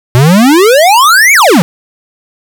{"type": "exponential two-way sweep", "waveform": "square", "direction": "up then down", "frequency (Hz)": [118.1, 2349, 153.6], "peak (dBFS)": -3, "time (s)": [0.15, 1.62], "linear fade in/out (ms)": 0, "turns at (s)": 1.33, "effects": []}